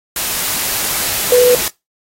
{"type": "tone in noise", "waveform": "sine", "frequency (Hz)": 493.9, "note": "B4", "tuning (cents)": 0, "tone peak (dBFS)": -6, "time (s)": [1.32, 1.55], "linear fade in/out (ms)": 2, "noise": "white", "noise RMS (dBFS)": -18, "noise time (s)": [0.16, 1.68], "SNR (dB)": 9, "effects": ["noise-tail reverb RT60 0.2 s tail -21 dB re dry", "AAC 48 kbps"]}